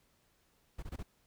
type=noise bursts; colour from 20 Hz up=brown; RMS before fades=-41 dBFS; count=4; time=0.78-1.031 s; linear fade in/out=10 ms; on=47 ms; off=21 ms; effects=pink hiss -72 dBFS RMS until 1.26 s

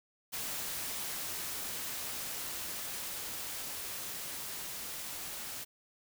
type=noise with level ramp; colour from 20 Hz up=white; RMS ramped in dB=-38 to -42 dBFS; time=0.32-5.65 s; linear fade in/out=20 ms; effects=none

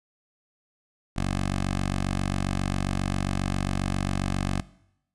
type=tone with notch filter; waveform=10% pulse; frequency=47.43 Hz; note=F#1; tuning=44 cents sharp; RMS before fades=-27 dBFS; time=1.16-4.61 s; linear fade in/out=10 ms; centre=430 Hz; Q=1.8; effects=noise-tail reverb RT60 0.8 s tail -20 dB re dry + resampled to 24000 Hz

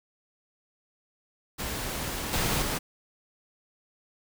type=noise with level steps; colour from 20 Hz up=pink; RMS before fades=-33 / -27 / -30 dBFS; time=1.58-2.79 s; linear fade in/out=20 ms; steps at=2.33 / 2.62 s; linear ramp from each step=2 ms; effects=none

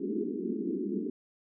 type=band-pass noise; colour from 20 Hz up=white; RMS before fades=-33 dBFS; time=0-1.1 s; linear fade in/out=5 ms; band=190 to 410 Hz; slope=96 dB/octave; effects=none

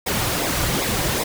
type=noise with flanger; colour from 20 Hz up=pink; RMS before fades=-22 dBFS; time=0.06-1.24 s; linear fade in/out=10 ms; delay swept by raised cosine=0.66 to 4.66 ms; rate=2.6 Hz; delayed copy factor=-0.65; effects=none

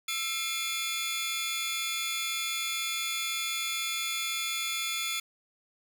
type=tone cluster; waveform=sawtooth; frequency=1329 / 2142 / 2406 / 3443 Hz; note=E6 / C7 / D7 / A7; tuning=+14 / +40 / +41 / -38 cents; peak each=-36 / -34 / -33 / -30 dBFS; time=0.08-5.2 s; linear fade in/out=5 ms; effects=9-bit

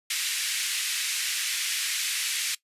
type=band-pass noise; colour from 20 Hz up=pink; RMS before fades=-29 dBFS; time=0.1-2.55 s; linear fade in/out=5 ms; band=2000 to 12000 Hz; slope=24 dB/octave; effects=noise-tail reverb RT60 0.1 s tail -19 dB re dry + resampled to 32000 Hz

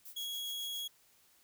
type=noise with tremolo; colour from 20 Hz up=violet; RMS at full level=-48 dBFS; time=0.05-0.84 s; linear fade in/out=5 ms; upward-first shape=sine; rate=7.3 Hz; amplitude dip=85%
type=tone; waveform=40% pulse; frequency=3322 Hz; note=G#7; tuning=in tune; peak=-37 dBFS; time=0.16-0.88 s; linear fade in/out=10 ms
effects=white hiss -67 dBFS RMS until 1.43 s

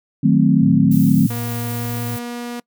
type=chord; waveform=sine; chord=D# diminished seventh; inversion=none; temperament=equal; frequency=155.56 / 185 / 220 / 261.6 Hz; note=D#3 / F#3 / A3 / C4; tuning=0 / 0 / 0 / 0 cents; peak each=-16 dBFS; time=0.23-1.27 s; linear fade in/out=10 ms
type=tone; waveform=sine; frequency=113.9 Hz; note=A#2; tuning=40 cents flat; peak=-24 dBFS; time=0.61-2.17 s; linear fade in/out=10 ms
type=noise; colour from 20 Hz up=violet; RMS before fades=-32 dBFS; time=0.91-2.19 s; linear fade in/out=5 ms
type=tone with pitch glide; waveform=sawtooth; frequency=238 to 240.2 Hz; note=A#3 to B3; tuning=+36 to -48 cents; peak=-22 dBFS; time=1.3-2.6 s; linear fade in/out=5 ms; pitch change=+16 cents; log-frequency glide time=1.56-2.33 s
effects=noise-tail reverb RT60 0.1 s tail -24 dB re dry

